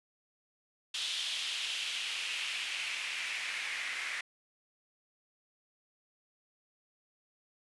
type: noise with band-pass filter sweep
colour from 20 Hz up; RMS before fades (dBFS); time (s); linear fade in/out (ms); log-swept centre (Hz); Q
white; -37; 0.94-4.21; 5; 3400 to 2000; 3
effects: resampled to 24000 Hz